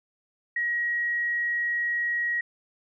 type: tone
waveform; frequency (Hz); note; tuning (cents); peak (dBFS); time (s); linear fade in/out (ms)
sine; 1900; A#6; +33; -24; 0.56-2.41; 5
effects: none